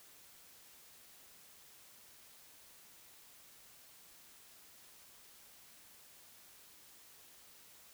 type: silence
effects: white hiss -60 dBFS RMS until 7.93 s